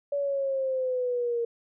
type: linear sweep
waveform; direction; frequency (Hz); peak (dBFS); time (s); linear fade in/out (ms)
sine; down; 572 to 464.9; -25; 0.12-1.45; 5
effects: none